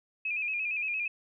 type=tone with vibrato; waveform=sine; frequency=2489 Hz; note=D#7; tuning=in tune; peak=-29 dBFS; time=0.25-1.08 s; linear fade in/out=5 ms; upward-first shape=square; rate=8.7 Hz; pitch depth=55 cents each way; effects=none